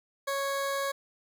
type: tone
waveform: 20% pulse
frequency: 553 Hz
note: C#5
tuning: 4 cents flat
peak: -24 dBFS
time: 0.27-0.92 s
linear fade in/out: 10 ms
effects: none